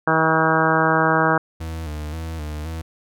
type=harmonic tone; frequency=160 Hz; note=D#3; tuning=49 cents sharp; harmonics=1 / 2 / 3 / 4 / 5 / 6 / 7 / 8 / 9 / 10; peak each=-24 / -24 / -24 / -24 / -24 / -24 / -24 / -24 / -24 / -24 dBFS; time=0.07-1.38 s; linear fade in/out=5 ms
type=tone with vibrato; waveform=40% pulse; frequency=78.3 Hz; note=D#2; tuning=11 cents sharp; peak=-26 dBFS; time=1.6-2.82 s; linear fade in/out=10 ms; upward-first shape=square; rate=1.9 Hz; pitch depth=61 cents each way
effects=none